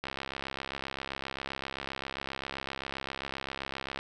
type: click train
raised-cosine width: 0.3 ms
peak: -19 dBFS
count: 268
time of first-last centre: 0.04-3.99 s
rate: 67.6 Hz
effects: none